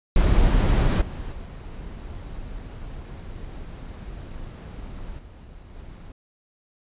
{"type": "noise with level steps", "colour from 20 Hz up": "brown", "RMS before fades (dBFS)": [-18, -32, -36, -43, -40], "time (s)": [0.16, 6.12], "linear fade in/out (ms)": 2, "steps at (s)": [1.01, 1.32, 5.18, 5.74], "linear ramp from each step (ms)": 10, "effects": ["resampled to 8000 Hz"]}